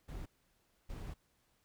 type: noise bursts at uneven times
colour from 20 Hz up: brown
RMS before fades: -44 dBFS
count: 2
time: 0.08-0.26 / 0.89-1.14 s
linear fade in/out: 10 ms
effects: pink hiss -75 dBFS RMS until 1.64 s